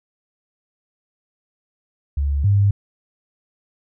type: tone pair in turn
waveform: sine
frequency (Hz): 70.7 / 100.54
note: C#2 / G2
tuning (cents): +35 / +44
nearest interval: tritone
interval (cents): 609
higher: second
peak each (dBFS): -17 / -12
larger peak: second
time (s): 2.17-2.44 / 2.44-2.71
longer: neither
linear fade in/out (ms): 5
effects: none